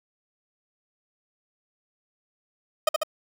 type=tone with echo; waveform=30% pulse; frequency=622.3 Hz; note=D#5; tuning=in tune; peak=-14 dBFS; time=2.87-2.89 s; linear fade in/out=5 ms; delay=72 ms; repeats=2; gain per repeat=-3 dB; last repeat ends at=3.034 s; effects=none